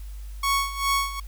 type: tone with tremolo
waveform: sawtooth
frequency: 1108.7 Hz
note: C#6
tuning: in tune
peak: -16 dBFS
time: 0.43-1.2 s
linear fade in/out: 5 ms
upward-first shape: sine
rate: 2.5 Hz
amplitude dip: 80%
effects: added 50 Hz sine -34 dBFS peak until 1.27 s + white hiss -54 dBFS RMS until 1.27 s